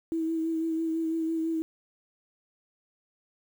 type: tone with vibrato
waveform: sine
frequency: 324.6 Hz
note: E4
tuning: 27 cents flat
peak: -26 dBFS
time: 0.12-1.62 s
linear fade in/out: 0 ms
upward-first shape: sine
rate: 6 Hz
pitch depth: 23 cents each way
effects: 9-bit